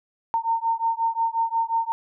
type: beating tone pair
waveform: sine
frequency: 910 / 915.6 Hz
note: A#5 / A#5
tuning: -42 / -31 cents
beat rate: 5.6 Hz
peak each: -24 dBFS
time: 0.34-1.92 s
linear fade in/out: 0 ms
effects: none